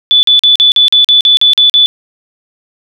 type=tone bursts; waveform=sine; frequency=3473 Hz; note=A7; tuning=23 cents flat; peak=-3 dBFS; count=11; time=0.11-1.86 s; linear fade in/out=0 ms; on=120 ms; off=43 ms; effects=none